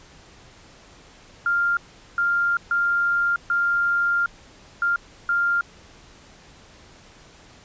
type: tone bursts at uneven times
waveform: sine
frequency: 1396.9 Hz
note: F6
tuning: in tune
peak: -18 dBFS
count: 6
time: 1.46-1.77 / 2.18-2.57 / 2.71-3.36 / 3.5-4.26 / 4.82-4.96 / 5.29-5.61 s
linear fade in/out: 2 ms
effects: pink hiss -49 dBFS RMS until 7.64 s + resampled to 16000 Hz